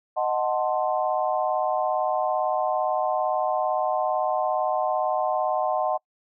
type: chord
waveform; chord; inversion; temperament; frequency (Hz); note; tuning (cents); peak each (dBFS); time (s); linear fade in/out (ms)
sine; D# diminished seventh; none; equal; 622.3 / 740 / 880 / 1046.5; D#5 / F#5 / A5 / C6; 0 / 0 / 0 / 0; -26 / -25 / -30 / -30; 0.16-5.98; 20
effects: noise-tail reverb RT60 0.1 s tail -26 dB re dry